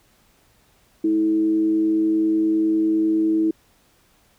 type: tone with frequency modulation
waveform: sine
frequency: 322.1 Hz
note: E4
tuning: 40 cents flat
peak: -16 dBFS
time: 1.04-3.51 s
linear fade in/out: 5 ms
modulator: 110 Hz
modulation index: 0.28
effects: pink hiss -59 dBFS RMS until 4.38 s